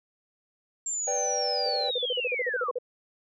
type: linear sweep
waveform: sine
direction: down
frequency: 7430 to 1051 Hz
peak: -28 dBFS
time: 0.86-2.71 s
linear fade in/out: 5 ms
type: chord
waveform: triangle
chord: G major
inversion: first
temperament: equal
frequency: 493.9 / 587.3 / 784 Hz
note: B4 / D5 / G5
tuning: 0 / 0 / 0 cents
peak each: -30 dBFS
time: 1.07-1.9 s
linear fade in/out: 10 ms
type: tone bursts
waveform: sine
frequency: 496.8 Hz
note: B4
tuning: 10 cents sharp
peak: -26 dBFS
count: 16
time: 1.66-2.786 s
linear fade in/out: 5 ms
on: 31 ms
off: 42 ms
effects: none